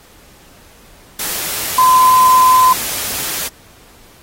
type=tone in noise; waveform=sine; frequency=1021 Hz; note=C6; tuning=43 cents flat; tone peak=-6 dBFS; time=1.78-2.73 s; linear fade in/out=5 ms; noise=white; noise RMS=-21 dBFS; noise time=1.19-3.48 s; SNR=+12 dB; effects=pink hiss -45 dBFS RMS until 4.22 s + AAC 48 kbps